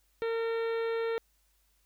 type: harmonic tone with a mistuned harmonic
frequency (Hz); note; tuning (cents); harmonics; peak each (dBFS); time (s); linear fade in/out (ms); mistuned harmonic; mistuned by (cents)
456.6; A#4; -36; 1 / 2 / 3 / 4 / 5 / 6 / 7 / 8 / 9; -29 / -44 / -42 / -44 / -47 / -54 / -55 / -53 / -57; 0.22-1.18; 0; 6; -17
effects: added 50 Hz sine -70 dBFS peak until 1.85 s + white hiss -72 dBFS RMS until 1.85 s